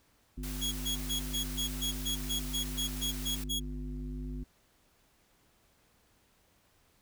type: harmonic tone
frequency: 50.4 Hz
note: G1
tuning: 49 cents sharp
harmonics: 1 / 3 / 5 / 7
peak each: -37 / -45 / -42 / -53 dBFS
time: 0.37-4.44 s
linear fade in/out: 10 ms
type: noise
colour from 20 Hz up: white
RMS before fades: -44 dBFS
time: 0.43-3.44 s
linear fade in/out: 5 ms
type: tone bursts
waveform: sawtooth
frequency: 3328 Hz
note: G#7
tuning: 3 cents sharp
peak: -28 dBFS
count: 13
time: 0.61-3.6 s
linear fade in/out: 20 ms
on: 110 ms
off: 130 ms
effects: pink hiss -68 dBFS RMS until 7.01 s